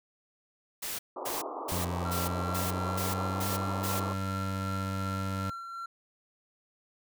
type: noise bursts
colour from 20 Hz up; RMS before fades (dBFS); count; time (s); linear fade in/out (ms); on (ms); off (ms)
white; -36; 8; 0.82-4; 10; 170; 260
type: band-pass noise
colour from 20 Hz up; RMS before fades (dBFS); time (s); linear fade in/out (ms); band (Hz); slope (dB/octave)
white; -38; 1.16-4.13; 5; 270 to 1200; 96
type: tone with pitch glide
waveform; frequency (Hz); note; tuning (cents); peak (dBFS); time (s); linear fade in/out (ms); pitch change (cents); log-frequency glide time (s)
25% pulse; 87.7 to 96.19; F2 to G2; +8 to -32; -28; 1.72-5.5; 0; +160; 2.16-3.58
type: tone with tremolo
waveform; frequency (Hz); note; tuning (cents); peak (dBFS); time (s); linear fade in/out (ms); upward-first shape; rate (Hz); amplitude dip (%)
triangle; 1362; F6; -44; -34; 2.05-5.86; 5; sine; 2.7; 35
effects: none